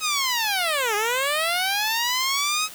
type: linear two-way sweep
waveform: 10% pulse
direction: down then up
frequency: 1284 to 404.7 to 1284 Hz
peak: -13 dBFS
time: 0-2.69 s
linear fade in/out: 50 ms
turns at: 0.95 s
effects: white hiss -41 dBFS RMS until 2.74 s